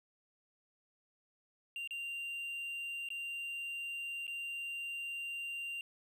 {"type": "tone with dropouts", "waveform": "triangle", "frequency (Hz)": 2778, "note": "F7", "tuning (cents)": -10, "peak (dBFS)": -37, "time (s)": [1.76, 5.81], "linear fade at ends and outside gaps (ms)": 1, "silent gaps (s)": [[1.875, 1.908], [3.088, 3.103], [4.268, 4.278]], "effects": []}